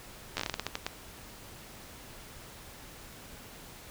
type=slowing click train; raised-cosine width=0.2 ms; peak=-14 dBFS; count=12; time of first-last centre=0.37-0.865 s; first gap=11 ms; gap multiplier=1.26; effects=pink hiss -49 dBFS RMS until 3.9 s